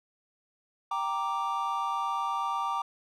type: chord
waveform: triangle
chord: G minor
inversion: none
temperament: equal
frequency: 784 / 932.3 / 1174.7 Hz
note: G5 / Bb5 / D6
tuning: 0 / 0 / 0 cents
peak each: -33 / -31 / -29 dBFS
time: 0.91-2.82 s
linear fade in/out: 5 ms
effects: none